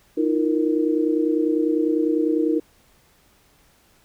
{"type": "chord", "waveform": "sine", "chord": "Eb suspended second", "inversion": "none", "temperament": "equal with one note detuned", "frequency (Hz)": [311.1, 341.1, 466.2], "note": ["Eb4", "F4", "Bb4"], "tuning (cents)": [0, -41, 0], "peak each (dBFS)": [-20, -23, -24], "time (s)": [0.17, 2.6], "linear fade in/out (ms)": 10, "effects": ["pink hiss -58 dBFS RMS until 4.04 s"]}